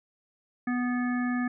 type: harmonic tone with a mistuned harmonic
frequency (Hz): 246.7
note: B3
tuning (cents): -2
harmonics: 1 / 3 / 5 / 7 / 9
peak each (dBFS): -26 / -39 / -39 / -36 / -45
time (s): 0.67-1.48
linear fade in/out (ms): 5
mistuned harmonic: 9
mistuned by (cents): -21
effects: none